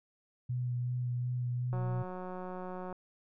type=tone with vibrato; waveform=sine; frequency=123.47 Hz; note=B2; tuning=in tune; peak=-31 dBFS; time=0.49-2.03 s; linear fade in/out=10 ms; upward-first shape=sine; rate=2.7 Hz; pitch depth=15 cents each way
type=click train; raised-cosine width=1 ms; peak=-29 dBFS; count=220; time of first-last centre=1.73-2.927 s; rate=183 Hz
effects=none